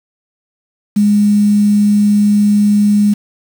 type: tone with quantisation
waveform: sine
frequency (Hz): 206.7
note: G#3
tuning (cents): -8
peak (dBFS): -7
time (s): 0.96-3.14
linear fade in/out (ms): 10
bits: 5
effects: none